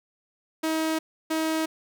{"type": "tone pair in turn", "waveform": "sawtooth", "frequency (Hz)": [318.3, 318.3], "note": ["D#4", "D#4"], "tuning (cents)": [39, 39], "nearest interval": "unison", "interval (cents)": 0, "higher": "neither", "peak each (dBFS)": -20, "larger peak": "neither", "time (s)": [[0.63, 0.99], [1.3, 1.66]], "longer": "neither", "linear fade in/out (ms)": 10, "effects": []}